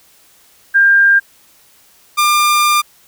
sine / sawtooth tone pair in turn, 1599 / 1197.9 Hz, G6 / D6, +34 / +34 cents, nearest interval perfect fourth, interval 500 cents, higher first, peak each -6 dBFS, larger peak neither, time 0.74-1.2 / 2.17-2.82 s, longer second, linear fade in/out 20 ms, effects white hiss -49 dBFS RMS until 3.07 s

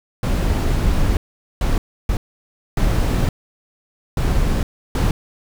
brown noise bursts at uneven times, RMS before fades -17 dBFS, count 6, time 0.23-1.17 / 1.61-1.78 / 2.09-2.17 / 2.77-3.29 / 4.17-4.63 / 4.95-5.11 s, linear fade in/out 2 ms, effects none

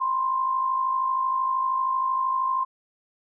sine tone pair together, 1000 / 1052.9 Hz, B5 / C6, +21 / +11 cents, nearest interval minor second, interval 90 cents, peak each -31 / -22 dBFS, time 0-2.65 s, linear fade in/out 20 ms, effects none

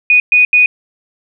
sine tone bursts at uneven times, 2476 Hz, D#7, 9 cents flat, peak -5 dBFS, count 3, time 0.1-0.2 / 0.32-0.45 / 0.53-0.66 s, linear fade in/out 2 ms, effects none

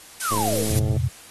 blue noise, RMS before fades -26 dBFS, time 0.2-0.79 s, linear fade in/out 2 ms
sine exponential sweep, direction down, 1604 to 400.2 Hz, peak -23 dBFS, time 0.21-0.66 s, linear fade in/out 50 ms
click train, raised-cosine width 2 ms, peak -18 dBFS, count 70, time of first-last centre 0.32-0.965 s, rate 107 Hz
sine chord, F suspended fourth, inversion none, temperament equal, 87.31 / 116.54 / 130.81 Hz, F2 / Bb2 / C3, 0 / 0 / 0 cents, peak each -24 dBFS, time 0.7-1.09 s, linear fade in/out 10 ms
effects white hiss -45 dBFS RMS until 1.3 s + AAC 32 kbps

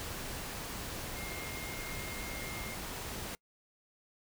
sine tone in noise, 2126 Hz, C7, 27 cents sharp, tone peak -45 dBFS, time 1.16-2.74 s, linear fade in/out 0 ms, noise pink, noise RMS -41 dBFS, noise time 0-3.35 s, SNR -7 dB, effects noise-tail reverb RT60 0.1 s tail -26 dB re dry

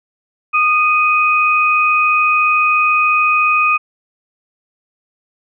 sine tone pair together, 1230 / 2503 Hz, D#6 / D#7, -20 / +10 cents, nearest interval octave, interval 1230 cents, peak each -13 dBFS, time 0.53-3.78 s, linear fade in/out 20 ms, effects none

